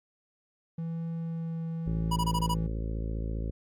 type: tone with vibrato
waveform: triangle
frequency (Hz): 164.81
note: E3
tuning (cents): 0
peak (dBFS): -29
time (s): 0.78-2.67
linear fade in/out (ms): 5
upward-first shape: triangle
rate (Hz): 0.85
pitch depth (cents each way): 9
type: harmonic tone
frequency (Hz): 55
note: A1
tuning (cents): 0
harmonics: 1 / 2 / 3 / 4 / 5 / 6 / 7 / 8 / 9 / 10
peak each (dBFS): -31 / -37 / -41 / -43 / -45 / -47 / -48 / -49 / -50 / -51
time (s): 1.86-3.51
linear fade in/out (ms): 10
type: tone bursts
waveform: square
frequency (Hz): 974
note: B5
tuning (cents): -24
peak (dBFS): -28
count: 6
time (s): 2.11-2.544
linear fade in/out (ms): 10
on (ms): 54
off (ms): 22
effects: MP3 64 kbps